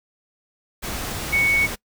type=tone in noise; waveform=sine; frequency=2223 Hz; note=C#7; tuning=4 cents sharp; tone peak=-16 dBFS; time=1.32-1.67 s; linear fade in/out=20 ms; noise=pink; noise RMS=-29 dBFS; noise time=0.82-1.76 s; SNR=+10 dB; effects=noise-tail reverb RT60 0.1 s tail -23 dB re dry